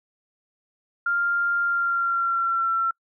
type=tone with pitch glide; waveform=sine; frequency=1396.9 to 1349.3 Hz; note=F6 to E6; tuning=0 to +40 cents; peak=-20 dBFS; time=1.06-2.91 s; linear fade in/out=5 ms; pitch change=-60 cents; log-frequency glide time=1.62-2.73 s; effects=noise-tail reverb RT60 0.1 s tail -26 dB re dry